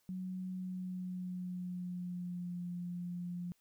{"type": "tone with pitch glide", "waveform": "sine", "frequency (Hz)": [185, 176.14], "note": ["F#3", "F3"], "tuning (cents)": [0, 15], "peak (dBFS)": -38, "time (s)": [0.09, 3.52], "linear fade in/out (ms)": 0, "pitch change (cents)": -85, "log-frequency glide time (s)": [0.5, 2.61], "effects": ["white hiss -75 dBFS RMS until 3.6 s"]}